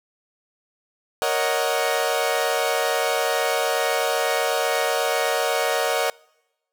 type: chord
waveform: sawtooth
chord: D# minor seventh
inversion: second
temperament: equal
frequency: 466.2 / 554.4 / 622.3 / 740 Hz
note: A#4 / C#5 / D#5 / F#5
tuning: 0 / 0 / 0 / 0 cents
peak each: -22 dBFS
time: 1.22-6.1 s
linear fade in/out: 0 ms
effects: noise-tail reverb RT60 1.0 s tail -26 dB re dry